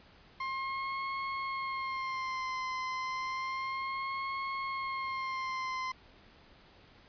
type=tone with vibrato; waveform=30% pulse; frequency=1059 Hz; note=C6; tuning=21 cents sharp; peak=-31 dBFS; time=0.4-5.92 s; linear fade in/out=5 ms; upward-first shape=sine; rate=0.31 Hz; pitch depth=42 cents each way; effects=pink hiss -59 dBFS RMS until 7.08 s + resampled to 11025 Hz